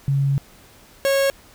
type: tone pair in turn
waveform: sine / 45% pulse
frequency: 138.59 / 548.5 Hz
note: C#3 / C#5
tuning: 0 / -18 cents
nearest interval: 2 octaves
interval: 2382 cents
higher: second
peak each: -16 dBFS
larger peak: neither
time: 0.08-0.38 / 1.05-1.3 s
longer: first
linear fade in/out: 0 ms
effects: pink hiss -49 dBFS RMS until 1.54 s